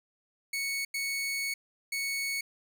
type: tone bursts at uneven times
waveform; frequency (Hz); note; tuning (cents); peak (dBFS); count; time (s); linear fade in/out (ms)
sawtooth; 2217; C#7; 0; -27; 3; 0.53-0.85 / 0.94-1.54 / 1.92-2.41; 5
effects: none